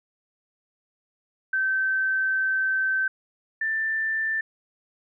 sine tone pair in turn, 1545 / 1775.8 Hz, G6 / A6, -26 / +15 cents, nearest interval major second, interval 241 cents, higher second, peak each -21 / -23 dBFS, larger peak first, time 1.53-3.08 / 3.61-4.41 s, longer first, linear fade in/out 5 ms, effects none

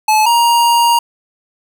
square tone pair in turn, 862 / 941.3 Hz, A5 / A#5, -36 / +17 cents, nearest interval major second, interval 153 cents, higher second, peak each -9 dBFS, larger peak neither, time 0.08-0.26 / 0.26-0.99 s, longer second, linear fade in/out 5 ms, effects none

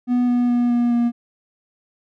triangle tone with pitch steps, 246 / 243.9 / 241.8 / 239.7 / 237.6 Hz, B3 / B3 / B3 / A#3 / A#3, -7 / -21 / -36 / +48 / +33 cents, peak -13 dBFS, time 0.07-1.12 s, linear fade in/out 50 ms, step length 210 ms, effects none

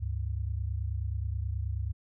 sine tone pair together, 70.9 / 100.27 Hz, C#2 / G2, +40 / +40 cents, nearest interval tritone, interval 600 cents, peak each -32 / -33 dBFS, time 0-1.93 s, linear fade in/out 20 ms, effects none

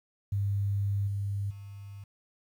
sine tone with level steps, 100 Hz, G2, 35 cents sharp, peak -26 / -29 / -41 dBFS, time 0.32-2.04 s, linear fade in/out 5 ms, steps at 1.07 / 1.5 s, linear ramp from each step 10 ms, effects 10-bit

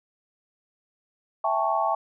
sine chord, A dominant seventh, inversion second, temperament equal with one note detuned, 659.3 / 796.8 / 880 / 1108.7 Hz, E5 / G5 / A5 / C#6, 0 / +28 / 0 / 0 cents, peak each -27 dBFS, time 1.44-1.95 s, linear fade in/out 5 ms, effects none

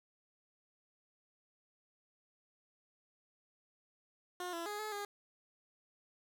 15% pulse tone with pitch steps, 358.6 / 337 / 415.6 / 428.3 / 408 Hz, F4 / E4 / G#4 / A4 / G#4, +46 / +38 / +1 / -47 / -31 cents, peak -33 dBFS, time 4.4-5.05 s, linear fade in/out 2 ms, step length 130 ms, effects none

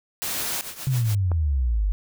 white noise, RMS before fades -28 dBFS, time 0.22-0.61 s, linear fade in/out 0 ms
white noise with tremolo, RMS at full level -33 dBFS, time 0.36-1.15 s, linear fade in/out 2 ms, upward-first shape triangle, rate 7 Hz, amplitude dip 80%
sine exponential sweep, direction down, 136.7 to 46.82 Hz, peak -19 dBFS, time 0.87-1.92 s, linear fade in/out 0 ms
click, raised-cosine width 1 ms, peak -18 dBFS, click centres 1.317 s
effects none

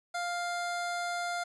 25% pulse tone, 700 Hz, F5, 4 cents sharp, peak -28 dBFS, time 0.14-1.44 s, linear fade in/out 10 ms, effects resampled to 22050 Hz + 10-bit

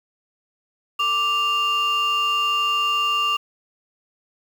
sine tone pair together, 1174.7 / 2794 Hz, D6 / F7, 0 / 0 cents, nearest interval octave + minor third, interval 1500 cents, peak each -19 dBFS, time 0.99-3.37 s, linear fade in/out 10 ms, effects tanh soft clip ceiling -15 dBFS + 7-bit

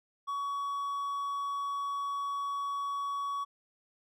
triangle tone, 1125 Hz, C#6, 25 cents sharp, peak -30 dBFS, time 0.27-3.45 s, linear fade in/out 20 ms, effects none

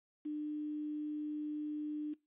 sine tone with quantisation, 300.3 Hz, D4, 39 cents sharp, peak -36 dBFS, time 0.25-2.14 s, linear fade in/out 10 ms, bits 10, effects noise-tail reverb RT60 0.2 s tail -19 dB re dry + resampled to 8000 Hz

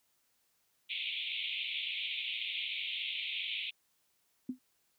white band-pass noise, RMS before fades -38 dBFS, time 0.89-3.71 s, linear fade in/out 20 ms, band 2200 to 3700 Hz, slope 96 dB/octave
sine tone with exponential decay, 254.6 Hz, C4, 47 cents flat, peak -30 dBFS, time 4.49-4.59 s, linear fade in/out 5 ms, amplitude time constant 21 ms
effects white hiss -75 dBFS RMS until 4.98 s

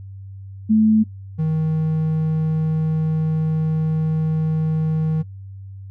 sine / triangle tone pair in turn, 217.6 / 157.75 Hz, A3 / D#3, -19 / +24 cents, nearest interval tritone, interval 557 cents, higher first, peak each -11 / -15 dBFS, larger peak first, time 0.69-1.04 / 1.38-5.23 s, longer second, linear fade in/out 20 ms, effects noise-tail reverb RT60 0.1 s tail -20 dB re dry + added 97 Hz sine -33 dBFS peak until 5.9 s

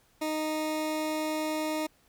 20% pulse tone, 310 Hz, D#4, 6 cents flat, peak -24 dBFS, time 0.21-1.87 s, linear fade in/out 10 ms, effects pink hiss -65 dBFS RMS until 2.08 s

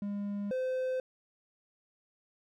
triangle tone pair in turn, 202.9 / 515 Hz, G#3 / C5, -40 / -28 cents, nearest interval octave + major third, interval 1612 cents, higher second, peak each -31 / -28 dBFS, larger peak second, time 0.02-0.51 / 0.51-1 s, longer neither, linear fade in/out 2 ms, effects none

